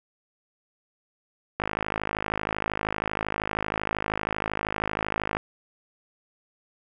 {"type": "click train", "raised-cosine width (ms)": 0.5, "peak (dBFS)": -11, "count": 200, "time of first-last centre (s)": [1.6, 5.369], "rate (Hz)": 52.8, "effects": []}